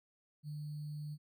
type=tone with sample-and-hold; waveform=sine; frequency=150 Hz; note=D3; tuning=37 cents sharp; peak=-40 dBFS; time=0.43-1.18 s; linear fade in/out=50 ms; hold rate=4410 Hz; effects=none